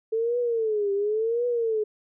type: tone with vibrato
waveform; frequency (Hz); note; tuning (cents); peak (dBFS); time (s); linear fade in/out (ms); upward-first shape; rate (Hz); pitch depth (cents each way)
sine; 440; A4; 0; -22; 0.12-1.84; 10; triangle; 0.93; 190
effects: none